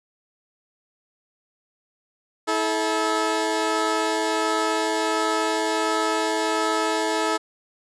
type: tone pair together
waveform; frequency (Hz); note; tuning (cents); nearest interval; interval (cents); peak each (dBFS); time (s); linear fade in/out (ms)
15% pulse; 324.1 / 432.6; E4 / A4; -29 / -29; perfect fourth; 500; -18 / -17; 2.47-7.38; 20
effects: resampled to 22050 Hz